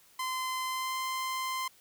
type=tone with pitch glide; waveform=sawtooth; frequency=1032 to 1040.4 Hz; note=C6 to C6; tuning=-24 to -10 cents; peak=-28 dBFS; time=0.19-1.68 s; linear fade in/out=5 ms; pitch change=+14 cents; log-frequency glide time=0.63-0.98 s; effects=white hiss -61 dBFS RMS until 1.8 s